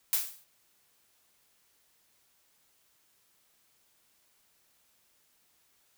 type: noise with exponential decay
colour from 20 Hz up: blue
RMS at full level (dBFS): -24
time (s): 0.13-0.44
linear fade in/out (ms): 0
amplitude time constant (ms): 67
effects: white hiss -69 dBFS RMS until 5.97 s